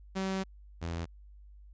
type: tone pair in turn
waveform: sawtooth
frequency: 191 / 83.96 Hz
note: G3 / E2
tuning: -45 / +32 cents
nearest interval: octave + major second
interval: 1423 cents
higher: first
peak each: -27 / -30 dBFS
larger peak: first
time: 0.15-0.44 / 0.81-1.06 s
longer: first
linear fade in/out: 20 ms
effects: added 50 Hz sine -50 dBFS peak until 1.73 s + resampled to 16000 Hz